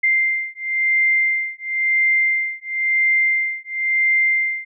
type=beating tone pair; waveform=sine; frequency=2093 / 2093.97 Hz; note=C7 / C7; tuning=0 / +1 cents; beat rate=0.97 Hz; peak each=-19 dBFS; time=0.03-4.65 s; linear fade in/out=10 ms; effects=none